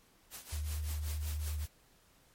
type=noise with tremolo; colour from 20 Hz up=white; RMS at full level=-44 dBFS; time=0.3-1.68 s; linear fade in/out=50 ms; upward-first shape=triangle; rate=5.3 Hz; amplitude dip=85%
type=tone with vibrato; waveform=sine; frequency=75.7 Hz; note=D#2; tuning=47 cents flat; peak=-34 dBFS; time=0.52-1.66 s; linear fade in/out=10 ms; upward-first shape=sine; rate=8.2 Hz; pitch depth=24 cents each way
effects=pink hiss -66 dBFS RMS until 2.34 s + MP3 64 kbps